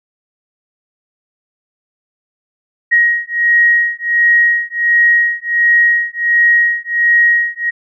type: beating tone pair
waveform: sine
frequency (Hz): 1887 / 1888.4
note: A#6 / A#6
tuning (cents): +21 / +22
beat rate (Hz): 1.4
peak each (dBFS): -12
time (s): 2.91-7.71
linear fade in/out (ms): 20
effects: none